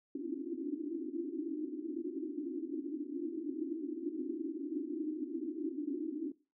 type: band-pass noise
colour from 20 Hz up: pink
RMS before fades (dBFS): -39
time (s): 0.15-6.32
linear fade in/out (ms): 5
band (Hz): 270 to 350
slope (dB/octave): 96
effects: noise-tail reverb RT60 0.3 s tail -20 dB re dry